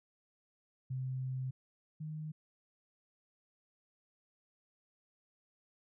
sine tone pair in turn, 130 / 154.64 Hz, C3 / D#3, -11 / -10 cents, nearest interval minor third, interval 301 cents, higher second, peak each -35 / -39 dBFS, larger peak first, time 0.9-1.51 / 2-2.32 s, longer first, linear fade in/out 10 ms, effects none

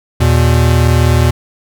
square tone pair together, 80.98 / 120 Hz, E2 / B2, -30 / -49 cents, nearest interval perfect fifth, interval 681 cents, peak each -11 dBFS, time 0.2-1.31 s, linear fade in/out 10 ms, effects none

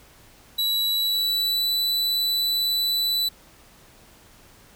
45% pulse tone with pitch glide, 3922 to 3974 Hz, B7 to B7, -13 to +10 cents, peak -20 dBFS, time 0.58-3.29 s, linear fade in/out 10 ms, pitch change +23 cents, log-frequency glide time 0.84-1.73 s, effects pink hiss -52 dBFS RMS until 4.75 s

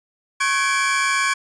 45% pulse tone cluster, 1095 / 1522 / 1670 / 2325 Hz, C#6 / F#6 / G#6 / D7, -22 / +48 / +9 / -18 cents, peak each -22 / -26 / -24 / -22 dBFS, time 0.4-1.34 s, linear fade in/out 10 ms, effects resampled to 22050 Hz

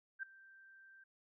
sine tone with ADSR envelope, 1568 Hz, G6, in tune, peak -37 dBFS, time 0.19-1.04 s, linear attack 38 ms, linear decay 6 ms, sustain -21 dB, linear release 7 ms, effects none

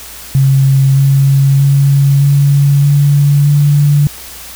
sine tone with pitch steps, 135.5 / 137.39 / 139.31 / 141.25 / 143.23 / 145.23 Hz, C#3 / C#3 / C#3 / C#3 / D3 / D3, -39 / -15 / +9 / +33 / -43 / -19 cents, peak -5 dBFS, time 0.35-4.07 s, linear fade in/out 0 ms, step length 620 ms, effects added 60 Hz sine -39 dBFS peak until 4.55 s + white hiss -30 dBFS RMS until 4.55 s

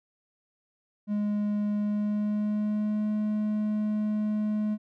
triangle tone with pitch glide, 207.7 to 212.1 Hz, G#3 to G#3, 0 to +37 cents, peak -23 dBFS, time 1.07-4.78 s, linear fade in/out 50 ms, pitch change +37 cents, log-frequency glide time 1.77-3.09 s, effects none

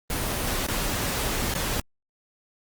pink noise with dropouts, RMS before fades -27 dBFS, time 0.1-1.8 s, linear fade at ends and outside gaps 2 ms, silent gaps 0.667-0.684 / 1.54-1.55 s, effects Opus 24 kbps

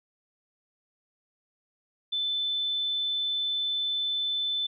sine tone, 3520 Hz, A7, in tune, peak -26 dBFS, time 2.12-4.67 s, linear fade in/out 10 ms, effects none

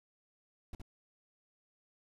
brown noise with echo, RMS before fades -42 dBFS, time 0.73-0.75 s, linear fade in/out 2 ms, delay 67 ms, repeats 1, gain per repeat -3 dB, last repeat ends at 0.817 s, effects resampled to 32000 Hz

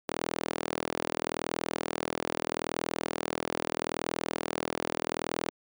sawtooth tone with high-pass filter, 40.78 Hz, E1, 18 cents flat, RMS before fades -34 dBFS, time 0.08-5.5 s, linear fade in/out 10 ms, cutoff 370 Hz, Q 1.1, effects none

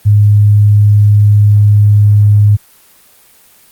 sine tone, 103.83 Hz, G#2, in tune, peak -3 dBFS, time 0.05-2.57 s, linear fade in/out 20 ms, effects white hiss -44 dBFS RMS until 3.71 s + Opus 24 kbps

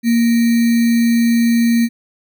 sine tone with sample-and-hold, 233.1 Hz, A#3, in tune, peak -10 dBFS, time 0.03-1.89 s, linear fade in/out 50 ms, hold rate 2100 Hz, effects none

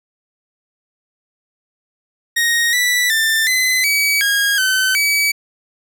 sawtooth tone with pitch steps, 1869 / 1968 / 1784 / 2029 / 2278 / 1634 / 1526 / 2284 Hz, A#6 / B6 / A6 / B6 / C#7 / G#6 / G6 / D7, +4 / -7 / +23 / +46 / +47 / -29 / -47 / -49 cents, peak -10 dBFS, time 2.36-5.32 s, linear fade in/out 10 ms, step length 370 ms, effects none

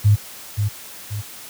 sine tone with echo, 103.83 Hz, G#2, in tune, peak -9 dBFS, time 0.04-0.16 s, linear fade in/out 20 ms, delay 530 ms, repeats 2, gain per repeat -7 dB, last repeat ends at 1.22 s, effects white hiss -38 dBFS RMS until 1.49 s + high-pass 60 Hz 12 dB/octave

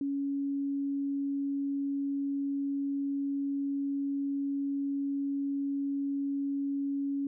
sine tone, 279.2 Hz, C#4, 13 cents sharp, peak -29 dBFS, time 0.01-7.27 s, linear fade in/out 2 ms, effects none

